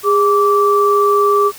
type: tone pair together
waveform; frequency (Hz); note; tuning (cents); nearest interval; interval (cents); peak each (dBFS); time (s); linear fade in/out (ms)
sine; 408.8 / 1163; G#4 / D6; -27 / -17; octave + tritone; 1810; -12; 0.03-1.52; 50
effects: white hiss -36 dBFS RMS until 1.58 s